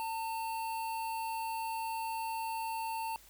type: tone with notch filter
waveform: square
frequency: 900 Hz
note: A5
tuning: 39 cents sharp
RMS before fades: -37 dBFS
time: 0-3.16 s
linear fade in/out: 0 ms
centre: 6300 Hz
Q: 1.4
effects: added 50 Hz sine -63 dBFS peak until 3.29 s + white hiss -59 dBFS RMS until 3.29 s